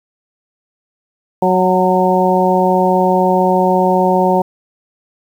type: harmonic tone with a mistuned harmonic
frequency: 184.8 Hz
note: F#3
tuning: 2 cents flat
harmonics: 1 / 2 / 3 / 4 / 5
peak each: -16 / -16 / -16 / -16 / -16 dBFS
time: 1.42-4.42 s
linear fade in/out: 5 ms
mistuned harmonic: 5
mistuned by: -20 cents
effects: 7-bit